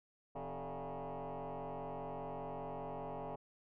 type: tone with frequency modulation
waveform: sine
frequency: 117.5 Hz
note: A#2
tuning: 14 cents sharp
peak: -39 dBFS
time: 0.35-3.36 s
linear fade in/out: 10 ms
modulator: 140 Hz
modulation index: 6.1
effects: tanh soft clip ceiling -39 dBFS